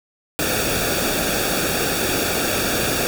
pink noise with comb filter, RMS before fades -21 dBFS, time 0.39-3.07 s, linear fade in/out 0 ms, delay 0.98 ms, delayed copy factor -0.7, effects none

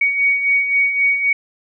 sine beating tone pair, 2241 / 2244.8 Hz, C#7 / C#7, +18 / +21 cents, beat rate 3.8 Hz, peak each -22 / -14 dBFS, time 0.01-1.33 s, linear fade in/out 5 ms, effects none

